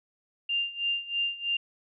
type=tone with tremolo; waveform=sine; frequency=2794 Hz; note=F7; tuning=in tune; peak=-24 dBFS; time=0.49-1.57 s; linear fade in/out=5 ms; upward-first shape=sine; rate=3.1 Hz; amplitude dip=85%; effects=none